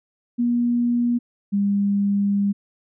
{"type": "tone pair in turn", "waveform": "sine", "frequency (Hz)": [239.8, 201], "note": ["A#3", "G3"], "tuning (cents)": [49, 44], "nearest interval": "minor third", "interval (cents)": 305, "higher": "first", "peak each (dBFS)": -17, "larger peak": "neither", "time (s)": [[0.38, 1.19], [1.52, 2.53]], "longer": "second", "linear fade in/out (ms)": 20, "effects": []}